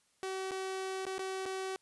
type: tone with dropouts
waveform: sawtooth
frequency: 380.2 Hz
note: F#4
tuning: 47 cents sharp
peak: -32 dBFS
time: 0.23-1.76 s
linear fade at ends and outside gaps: 0 ms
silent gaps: 0.51-0.516 / 1.053-1.066 / 1.181-1.192 / 1.456-1.461 s
effects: white hiss -72 dBFS RMS until 1.81 s + resampled to 24000 Hz